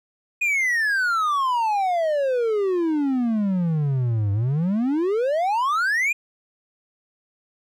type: exponential two-way sweep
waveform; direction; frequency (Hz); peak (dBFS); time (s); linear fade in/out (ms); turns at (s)
triangle; down then up; 2489 to 98 to 2489; -17; 0.41-6.13; 10; 4.32
effects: none